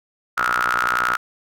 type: ring-modulated tone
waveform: sawtooth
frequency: 60.7 Hz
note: B1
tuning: 29 cents flat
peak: -11 dBFS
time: 0.37-1.17 s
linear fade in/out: 10 ms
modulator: 1360 Hz
effects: none